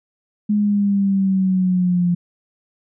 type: exponential sweep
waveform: sine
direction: down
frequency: 210.1 to 174.1 Hz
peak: -14 dBFS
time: 0.49-2.15 s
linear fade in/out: 10 ms
effects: none